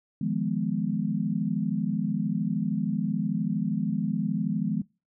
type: chord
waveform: sine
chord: F half-diminished seventh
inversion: third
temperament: equal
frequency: 155.56 / 174.61 / 207.7 / 246.9 Hz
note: Eb3 / F3 / Ab3 / Cb4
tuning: 0 / 0 / 0 / 0 cents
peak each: -32 / -30 / -28 / -32 dBFS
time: 0.21-4.82 s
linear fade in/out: 5 ms
effects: noise-tail reverb RT60 0.3 s tail -24 dB re dry